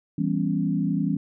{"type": "chord", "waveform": "sine", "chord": "C# half-diminished seventh", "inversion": "first", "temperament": "equal", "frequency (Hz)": [164.81, 196, 246.9, 277.2], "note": ["E3", "G3", "B3", "C#4"], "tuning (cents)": [0, 0, 0, 0], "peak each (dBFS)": [-26, -26, -30, -27], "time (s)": [0.18, 1.17], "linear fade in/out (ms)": 5, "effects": []}